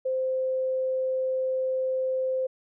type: tone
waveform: sine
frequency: 520 Hz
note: C5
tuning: 11 cents flat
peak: -24 dBFS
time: 0.05-2.47 s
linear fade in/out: 10 ms
effects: none